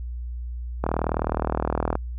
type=click train; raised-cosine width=1 ms; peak=-9 dBFS; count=45; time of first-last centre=0.84-1.954 s; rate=39.5 Hz; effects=added 60 Hz sine -29 dBFS peak until 2.18 s